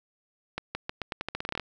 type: accelerating click train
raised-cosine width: 0.3 ms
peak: -15 dBFS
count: 15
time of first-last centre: 0.58-1.597 s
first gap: 170 ms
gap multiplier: 0.85
effects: none